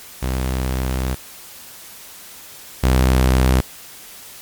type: tone pair in turn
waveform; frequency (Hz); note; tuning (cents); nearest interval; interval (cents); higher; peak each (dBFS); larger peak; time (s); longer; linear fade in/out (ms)
sawtooth; 64.4 / 64.14; C2 / C2; -27 / -34; unison; 7; first; -15 / -8; second; 0.22-1.15 / 2.83-3.61; first; 10
effects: white hiss -39 dBFS RMS until 4.41 s + MP3 96 kbps